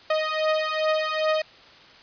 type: beating tone pair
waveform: sawtooth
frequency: 622.3 / 624.8 Hz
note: D#5 / D#5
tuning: 0 / +7 cents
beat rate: 2.5 Hz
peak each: -21 dBFS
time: 0.1-1.42 s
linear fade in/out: 5 ms
effects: white hiss -49 dBFS RMS until 2.02 s + resampled to 11025 Hz